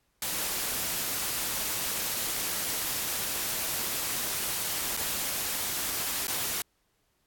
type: noise with dropouts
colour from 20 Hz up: white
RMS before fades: -31 dBFS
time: 0.22-6.62 s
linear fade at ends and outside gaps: 2 ms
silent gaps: 4.968-4.972 / 6.27-6.28 s
effects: pink hiss -73 dBFS RMS until 7.26 s + AAC 64 kbps